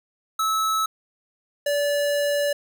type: tone pair in turn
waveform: square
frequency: 1300 / 577.7 Hz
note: E6 / D5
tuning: -24 / -29 cents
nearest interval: octave + major second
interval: 1405 cents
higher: first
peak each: -21 dBFS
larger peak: neither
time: 0.39-0.86 / 1.66-2.53 s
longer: second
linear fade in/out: 5 ms
effects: none